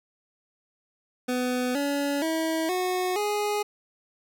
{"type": "tone with pitch steps", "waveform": "25% pulse", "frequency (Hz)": [250, 283.9, 322.3, 366, 415.6], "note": ["B3", "C#4", "E4", "F#4", "G#4"], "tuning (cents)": [21, 41, -39, -19, 1], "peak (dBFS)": -21, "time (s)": [1.28, 3.63], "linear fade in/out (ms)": 10, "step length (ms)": 470, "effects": []}